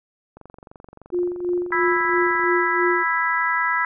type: click train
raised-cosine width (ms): 1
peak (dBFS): -28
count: 49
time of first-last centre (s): 0.37-2.439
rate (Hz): 23.2
type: tone with tremolo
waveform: sine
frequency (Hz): 354.4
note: F4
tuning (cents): +25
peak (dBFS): -18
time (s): 1.12-3.04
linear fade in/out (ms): 20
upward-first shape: sine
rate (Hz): 3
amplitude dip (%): 70
type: harmonic tone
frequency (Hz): 329.6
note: E4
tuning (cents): 0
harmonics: 3 / 4 / 5 / 6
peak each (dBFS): -24 / -24 / -24 / -24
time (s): 1.72-3.85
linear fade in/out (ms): 2
effects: none